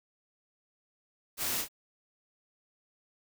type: noise with echo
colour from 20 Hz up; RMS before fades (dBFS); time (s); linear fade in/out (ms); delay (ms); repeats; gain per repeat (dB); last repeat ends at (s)
white; -33; 1.37-1.65; 50; 36; 1; -6; 1.686
effects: none